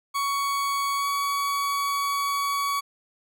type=tone with pitch glide; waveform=40% pulse; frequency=1119 to 1128.1 Hz; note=C#6 to C#6; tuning=+16 to +30 cents; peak=-23 dBFS; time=0.14-2.81 s; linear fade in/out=20 ms; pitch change=+14 cents; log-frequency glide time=0.97-1.06 s; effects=none

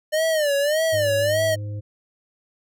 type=tone with vibrato; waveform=square; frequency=603 Hz; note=D5; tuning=46 cents sharp; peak=-19 dBFS; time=0.12-1.56 s; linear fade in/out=20 ms; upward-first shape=sine; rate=1.7 Hz; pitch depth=130 cents each way
type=harmonic tone; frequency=103.83 Hz; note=G#2; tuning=in tune; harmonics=1 / 3 / 5; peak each=-27 / -43 / -43 dBFS; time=0.92-1.81 s; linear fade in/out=20 ms
effects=none

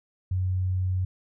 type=tone; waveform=sine; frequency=92.5 Hz; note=F#2; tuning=in tune; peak=-23 dBFS; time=0.31-1.05 s; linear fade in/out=5 ms; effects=none

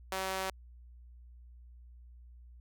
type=tone with high-pass filter; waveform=sawtooth; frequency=189.9 Hz; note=F#3; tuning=45 cents sharp; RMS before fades=-36 dBFS; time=0.12-0.5 s; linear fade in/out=2 ms; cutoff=630 Hz; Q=0.96; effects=added 60 Hz sine -51 dBFS peak until 2.6 s

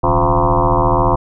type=tone with frequency modulation; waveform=sine; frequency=518 Hz; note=C5; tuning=17 cents flat; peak=-10 dBFS; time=0.03-1.16 s; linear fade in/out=10 ms; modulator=80.8 Hz; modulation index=7.1; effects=none

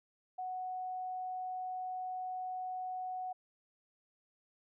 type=tone; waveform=sine; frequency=740 Hz; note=F#5; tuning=in tune; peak=-37 dBFS; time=0.38-3.33 s; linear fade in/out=10 ms; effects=none

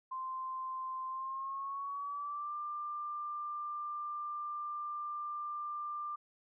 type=tone with pitch glide; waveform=sine; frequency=1042 to 1190 Hz; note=C6 to D6; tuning=-7 to +22 cents; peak=-37 dBFS; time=0.11-6.16 s; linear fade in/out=10 ms; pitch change=+229 cents; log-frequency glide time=1.07-2.55 s; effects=none

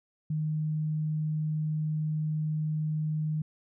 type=tone; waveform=sine; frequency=154.4 Hz; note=D#3; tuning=13 cents flat; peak=-27 dBFS; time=0.3-3.42 s; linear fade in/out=5 ms; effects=none

